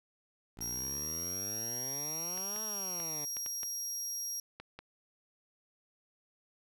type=exponential two-way sweep; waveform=10% pulse; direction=up then down; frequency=55 to 220 to 144.3 Hz; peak=-36 dBFS; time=0.57-3.25 s; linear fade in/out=5 ms; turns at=2.63 s
type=tone; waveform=30% pulse; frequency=5640 Hz; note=F8; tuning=16 cents sharp; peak=-32 dBFS; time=0.61-4.4 s; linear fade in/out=2 ms
type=clicks; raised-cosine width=0.3 ms; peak=-29 dBFS; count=8; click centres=2.376 / 2.562 / 3.001 / 3.368 / 3.462 / 3.632 / 4.6 / 4.79 s
effects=none